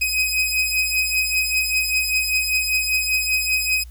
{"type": "beating tone pair", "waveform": "sawtooth", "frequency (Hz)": [2517, 2522.1], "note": ["D#7", "D#7"], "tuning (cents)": [19, 23], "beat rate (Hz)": 5.1, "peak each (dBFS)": [-20, -17], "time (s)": [0.01, 3.84], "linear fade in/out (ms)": 10, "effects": ["added 60 Hz sine -36 dBFS peak until 3.9 s", "white hiss -56 dBFS RMS until 3.9 s"]}